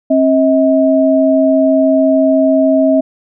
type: tone pair together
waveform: sine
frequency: 268.2 / 638 Hz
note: C4 / D#5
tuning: +43 / +43 cents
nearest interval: octave + minor third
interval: 1500 cents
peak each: -10 dBFS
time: 0.1-3.01 s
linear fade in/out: 10 ms
effects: none